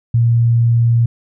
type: tone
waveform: sine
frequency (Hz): 117.2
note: A#2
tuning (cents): +10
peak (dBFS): -9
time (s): 0.14-1.06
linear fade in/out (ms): 5
effects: none